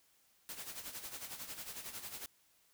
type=noise with tremolo; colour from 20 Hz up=white; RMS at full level=-44 dBFS; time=0.49-2.26 s; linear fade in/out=0 ms; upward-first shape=sine; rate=11 Hz; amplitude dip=65%; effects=white hiss -71 dBFS RMS until 2.73 s

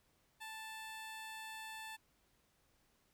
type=tone; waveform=15% pulse; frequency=880 Hz; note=A5; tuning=in tune; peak=-40 dBFS; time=0.4-1.97 s; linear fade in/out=20 ms; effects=pink hiss -75 dBFS RMS until 3.13 s

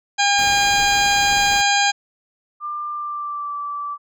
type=harmonic tone; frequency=808 Hz; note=G#5; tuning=48 cents flat; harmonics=1 / 2 / 3 / 4 / 5 / 6 / 8 / 9; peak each=-18 / -21 / -23 / -24 / -25 / -26 / -27 / -28 dBFS; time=0.18-1.92 s; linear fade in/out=20 ms
type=noise; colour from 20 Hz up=pink; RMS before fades=-32 dBFS; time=0.38-1.62 s; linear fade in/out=10 ms
type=tone with pitch glide; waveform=sine; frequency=1193 to 1161 Hz; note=D6 to D6; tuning=+27 to -20 cents; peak=-24 dBFS; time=2.6-3.98 s; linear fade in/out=50 ms; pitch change=-47 cents; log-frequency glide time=2.9-3.54 s
effects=none

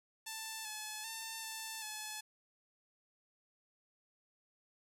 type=tone with pitch steps; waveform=5% pulse; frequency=885 / 858 / 896 / 887 / 858 Hz; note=A5 / A5 / A5 / A5 / A5; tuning=+10 / -44 / +31 / +14 / -44 cents; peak=-30 dBFS; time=0.26-2.21 s; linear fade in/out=10 ms; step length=390 ms; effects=none

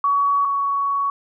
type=tone pair in turn; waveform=sine; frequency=1128 / 1119.6 Hz; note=C#6 / C#6; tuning=+30 / +17 cents; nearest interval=unison; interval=13 cents; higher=first; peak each=-15 / -18 dBFS; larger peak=first; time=0.04-0.45 / 0.45-1.1 s; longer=second; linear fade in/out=2 ms; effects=none

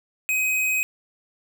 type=tone; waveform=square; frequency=2522 Hz; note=D#7; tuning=23 cents sharp; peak=-21 dBFS; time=0.29-0.83 s; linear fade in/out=0 ms; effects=9-bit

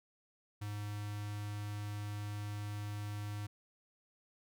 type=tone with notch filter; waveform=square; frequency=103.83 Hz; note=G#2; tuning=in tune; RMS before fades=-41 dBFS; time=0.61-3.47 s; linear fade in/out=10 ms; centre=450 Hz; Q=1.1; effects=none

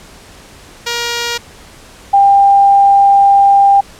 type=tone pair in turn; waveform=5% pulse / sine; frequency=473.3 / 796 Hz; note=A#4 / G5; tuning=+26 / +26 cents; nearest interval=major sixth; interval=900 cents; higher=second; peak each=-4 dBFS; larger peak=neither; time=0.86-1.38 / 2.13-3.81 s; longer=second; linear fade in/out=10 ms; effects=pink hiss -38 dBFS RMS until 3.99 s + low-pass 10000 Hz 12 dB/octave

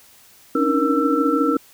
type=tone cluster; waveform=sine; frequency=273.6 / 287.4 / 312.9 / 471.5 / 1332 Hz; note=C#4 / D4 / D#4 / A#4 / E6; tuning=-23 / -37 / +10 / +20 / +18 cents; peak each=-22 dBFS; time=0.55-1.57 s; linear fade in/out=5 ms; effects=white hiss -50 dBFS RMS until 1.73 s

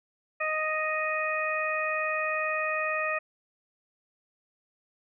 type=harmonic tone; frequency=622.3 Hz; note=D#5; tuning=in tune; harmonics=1 / 2 / 3 / 4; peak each=-32 / -32 / -32 / -32 dBFS; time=0.4-3.19 s; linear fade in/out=10 ms; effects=none

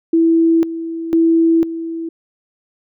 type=tone with tremolo; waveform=sine; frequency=329.4 Hz; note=E4; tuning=1 cent flat; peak=-9 dBFS; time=0.13-2.09 s; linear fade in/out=5 ms; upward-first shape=square; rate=1 Hz; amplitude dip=75%; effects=none

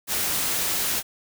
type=noise; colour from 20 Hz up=white; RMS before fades=-25 dBFS; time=0.07-1.03 s; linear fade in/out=50 ms; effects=none

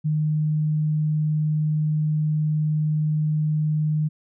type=tone; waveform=sine; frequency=153.2 Hz; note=D#3; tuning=27 cents flat; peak=-19 dBFS; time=0.04-4.09 s; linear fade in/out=20 ms; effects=none

